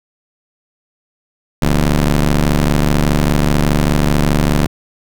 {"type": "ring-modulated tone", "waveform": "20% pulse", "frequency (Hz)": 73.42, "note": "D2", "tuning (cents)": 0, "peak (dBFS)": -3, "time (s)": [1.62, 4.67], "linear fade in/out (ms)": 5, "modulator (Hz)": 85.9, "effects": []}